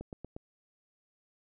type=click train; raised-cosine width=2 ms; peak=-28 dBFS; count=4; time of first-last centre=0.01-0.365 s; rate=8.46 Hz; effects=none